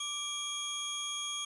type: tone pair together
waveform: 25% pulse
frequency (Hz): 1174.7 / 3279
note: D6 / G#7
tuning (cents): 0 / -23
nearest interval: octave + tritone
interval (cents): 1777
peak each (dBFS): -39 / -32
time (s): 0-1.45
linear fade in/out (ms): 5
effects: resampled to 24000 Hz + 10-bit